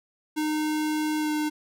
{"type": "tone with pitch glide", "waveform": "square", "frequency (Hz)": [306.7, 303.4], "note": ["D#4", "D#4"], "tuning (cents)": [-25, -44], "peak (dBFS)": -25, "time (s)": [0.36, 1.5], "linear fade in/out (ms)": 20, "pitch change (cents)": -19, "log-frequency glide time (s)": [1.19, 1.31], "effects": []}